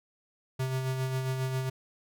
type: tone with tremolo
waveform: square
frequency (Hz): 130.81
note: C3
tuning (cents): 0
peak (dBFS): -28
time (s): 0.59-1.7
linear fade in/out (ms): 10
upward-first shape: sine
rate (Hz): 7.4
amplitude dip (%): 40
effects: none